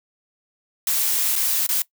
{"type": "noise with dropouts", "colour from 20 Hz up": "blue", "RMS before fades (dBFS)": -21, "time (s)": [0.87, 1.82], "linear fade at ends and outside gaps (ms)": 2, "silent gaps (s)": [[1.356, 1.36], [1.666, 1.69]], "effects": ["noise-tail reverb RT60 0.1 s tail -20 dB re dry"]}